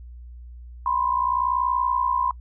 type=tone pair together; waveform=sine; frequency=985.8 / 1046.5 Hz; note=B5 / C6; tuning=-3 / 0 cents; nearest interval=minor second; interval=103 cents; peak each=-23 dBFS; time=0.86-2.31 s; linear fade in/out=2 ms; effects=noise-tail reverb RT60 0.1 s tail -26 dB re dry + added 60 Hz sine -38 dBFS peak until 2.4 s